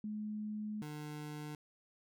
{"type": "tone pair in turn", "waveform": ["sine", "25% pulse"], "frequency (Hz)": [212.2, 150.05], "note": ["G#3", "D3"], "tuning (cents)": [38, 38], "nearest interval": "tritone", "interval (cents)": 600, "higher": "first", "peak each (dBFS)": [-38, -39], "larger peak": "first", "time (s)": [[0.04, 0.82], [0.82, 1.55]], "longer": "first", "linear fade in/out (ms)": 2, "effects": []}